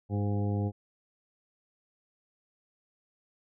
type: harmonic tone with a mistuned harmonic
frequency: 101.9 Hz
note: G#2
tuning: 32 cents flat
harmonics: 1 / 2 / 3 / 4 / 5 / 7 / 8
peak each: -28 / -34 / -38 / -40 / -42 / -45 / -46 dBFS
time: 0.09-0.72 s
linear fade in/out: 50 ms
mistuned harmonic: 5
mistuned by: +16 cents
effects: none